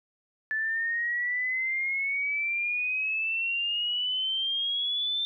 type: exponential sweep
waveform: sine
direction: up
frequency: 1741 to 3578 Hz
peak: -26 dBFS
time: 0.51-5.25 s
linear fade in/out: 0 ms
effects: none